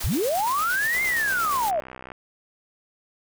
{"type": "noise with tremolo", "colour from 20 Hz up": "white", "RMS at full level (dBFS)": -32, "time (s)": [0, 1.71], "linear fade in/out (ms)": 10, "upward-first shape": "square", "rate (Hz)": 8.6, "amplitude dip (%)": 30}
{"type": "linear two-way sweep", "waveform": "sine", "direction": "up then down", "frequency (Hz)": [38, 2132, 584], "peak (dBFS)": -21, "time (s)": [0.04, 1.8], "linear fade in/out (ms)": 0, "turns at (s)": 1.03}
{"type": "click train", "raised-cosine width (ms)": 0.5, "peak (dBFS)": -23, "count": 76, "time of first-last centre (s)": [0.95, 2.118], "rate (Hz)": 64.2}
{"effects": []}